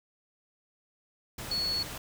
sine tone in noise, 4388 Hz, C#8, 18 cents flat, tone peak -28 dBFS, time 1.51-1.83 s, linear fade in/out 5 ms, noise pink, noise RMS -40 dBFS, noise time 1.38-1.98 s, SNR +9 dB, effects none

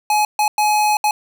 square tone bursts at uneven times, 844 Hz, G#5, 28 cents sharp, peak -14 dBFS, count 4, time 0.1-0.25 / 0.39-0.48 / 0.58-0.97 / 1.04-1.11 s, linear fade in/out 2 ms, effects none

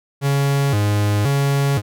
45% pulse tone with vibrato, 120.3 Hz, B2, 45 cents flat, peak -15 dBFS, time 0.21-1.82 s, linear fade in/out 50 ms, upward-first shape square, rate 0.96 Hz, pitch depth 260 cents each way, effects none

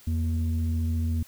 sine tone pair together, 83.3 / 235.6 Hz, E2 / A#3, +19 / +19 cents, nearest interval octave + tritone, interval 1800 cents, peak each -23 / -31 dBFS, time 0.07-1.23 s, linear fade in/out 5 ms, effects tanh soft clip ceiling -18 dBFS + white hiss -53 dBFS RMS until 1.27 s

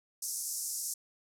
pink band-pass noise, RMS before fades -37 dBFS, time 0.22-0.94 s, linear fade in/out 5 ms, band 5500 to 13000 Hz, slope 48 dB/octave, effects none

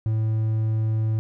triangle tone, 110 Hz, A2, in tune, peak -18 dBFS, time 0.06-1.19 s, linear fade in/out 0 ms, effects none

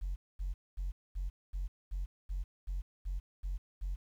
sine tone bursts, 45.42 Hz, F#1, 31 cents flat, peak -32 dBFS, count 11, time 0.01-3.96 s, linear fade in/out 20 ms, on 150 ms, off 230 ms, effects tanh soft clip ceiling -31 dBFS + 11-bit

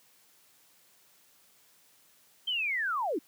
sine linear sweep, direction down, 3171 to 251.9 Hz, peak -28 dBFS, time 2.47-3.19 s, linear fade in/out 10 ms, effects white hiss -63 dBFS RMS until 3.27 s + high-pass 100 Hz 12 dB/octave

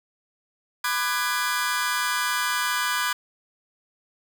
sawtooth chord, G# half-diminished seventh, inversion first, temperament just, 996.7 / 1196.1 / 1495.1 / 1661.2 Hz, B5 / D6 / F#6 / G#6, +16 / +31 / +18 / 0 cents, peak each -25 dBFS, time 0.84-3.13 s, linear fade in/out 5 ms, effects none

